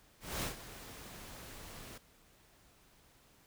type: noise with ADSR envelope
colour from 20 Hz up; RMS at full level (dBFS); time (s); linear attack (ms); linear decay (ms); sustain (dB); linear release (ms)
pink; -36; 0.2-1.98; 220; 130; -14; 5
effects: pink hiss -65 dBFS RMS until 3.46 s